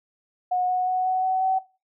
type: tone with pitch steps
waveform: sine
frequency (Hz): 728 / 733.9 / 739.9 / 745.9 / 751.9 / 758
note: F#5 / F#5 / F#5 / F#5 / F#5 / F#5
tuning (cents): -28 / -14 / 0 / +14 / +28 / +42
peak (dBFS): -20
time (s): 0.51-1.59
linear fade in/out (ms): 10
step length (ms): 180
effects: noise-tail reverb RT60 0.3 s tail -17 dB re dry

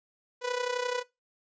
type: tone with amplitude modulation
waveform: sawtooth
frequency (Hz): 493.9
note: B4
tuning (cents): 0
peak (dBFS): -22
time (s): 0.41-1.04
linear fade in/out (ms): 50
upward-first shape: sine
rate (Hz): 31.6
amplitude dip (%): 70
effects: noise-tail reverb RT60 0.2 s tail -19 dB re dry + resampled to 16000 Hz

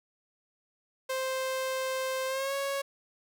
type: tone with pitch glide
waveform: sawtooth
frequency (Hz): 523.3 to 553.5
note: C5 to C#5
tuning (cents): 0 to -3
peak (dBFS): -26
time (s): 1.09-2.82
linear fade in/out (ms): 10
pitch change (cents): +97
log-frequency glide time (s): 2.27-2.54
effects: none

